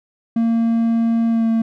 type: tone with pitch glide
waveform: triangle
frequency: 229.4 to 226.1 Hz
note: A#3 to A3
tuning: -28 to +47 cents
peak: -12 dBFS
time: 0.36-1.62 s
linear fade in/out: 5 ms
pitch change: -25 cents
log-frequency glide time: 1.29-1.47 s
effects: none